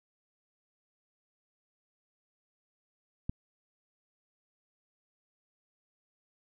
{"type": "click", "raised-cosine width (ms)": 5, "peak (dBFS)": -20, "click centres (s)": 3.295, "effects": []}